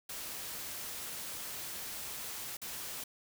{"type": "noise with dropouts", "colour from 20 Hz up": "white", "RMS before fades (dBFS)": -42, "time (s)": [0.09, 3.04], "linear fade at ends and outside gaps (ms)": 5, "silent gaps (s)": [2.57, 2.616], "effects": []}